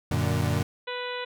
35% pulse chord, Gb augmented, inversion none, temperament equal, 92.5 / 116.54 / 146.83 Hz, Gb2 / Bb2 / D3, 0 / 0 / 0 cents, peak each -26 dBFS, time 0.11-0.63 s, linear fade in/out 5 ms
harmonic tone, 493.9 Hz, B4, in tune, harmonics 1 / 2 / 3 / 4 / 5 / 6 / 7 / 8, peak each -34 / -37 / -39 / -40 / -41 / -42 / -42 / -43 dBFS, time 0.87-1.25 s, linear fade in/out 10 ms
effects none

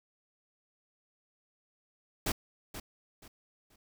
pink noise with echo, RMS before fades -31 dBFS, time 2.26-2.32 s, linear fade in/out 5 ms, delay 480 ms, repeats 3, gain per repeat -11 dB, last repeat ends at 3.76 s, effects none

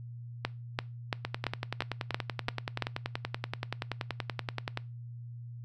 two click trains, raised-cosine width 0.3 ms, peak -16 / -13 dBFS, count 38 / 8, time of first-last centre 1.25-4.774 / 0.45-2.823 s, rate 10.5 / 2.95 Hz, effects noise-tail reverb RT60 0.3 s tail -22 dB re dry + added 119 Hz sine -41 dBFS peak until 5.64 s

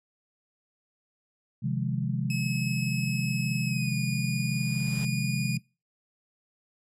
sine chord, F minor seventh, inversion second, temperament equal, 130.81 / 155.56 / 174.61 / 207.7 Hz, C3 / Eb3 / F3 / Ab3, 0 / 0 / 0 / 0 cents, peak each -29 / -33 / -33 / -33 dBFS, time 1.62-5.59 s, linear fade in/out 20 ms
sawtooth tone with pitch glide, 2574 to 2448 Hz, E7 to D#7, -42 to -29 cents, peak -30 dBFS, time 2.3-5.57 s, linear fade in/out 2 ms, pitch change -87 cents, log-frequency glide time 3.65-3.94 s
pink noise with exponential growth, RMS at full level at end -42 dBFS, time 4.03-5.05 s, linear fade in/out 1 ms, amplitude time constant 220 ms
effects noise-tail reverb RT60 0.3 s tail -24 dB re dry + low-pass 12000 Hz 12 dB/octave

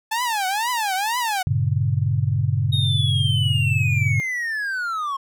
sawtooth tone with vibrato, 863 Hz, A5, 34 cents flat, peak -17 dBFS, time 0.11-1.43 s, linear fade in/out 10 ms, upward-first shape triangle, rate 2.1 Hz, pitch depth 280 cents each way
sine chord, G diminished, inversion none, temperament just, 98 / 117.6 / 141.12 Hz, G2 / Bb2 / Db3, 0 / +16 / +31 cents, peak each -22 dBFS, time 1.47-4.2 s, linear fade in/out 0 ms
triangle linear sweep, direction down, 3754 to 1067 Hz, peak -21 dBFS, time 2.72-5.17 s, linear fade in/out 10 ms
effects none

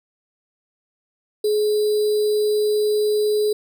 sine tone with sample-and-hold, 422.1 Hz, G#4, 28 cents sharp, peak -16 dBFS, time 1.44-3.53 s, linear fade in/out 5 ms, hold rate 4410 Hz, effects none

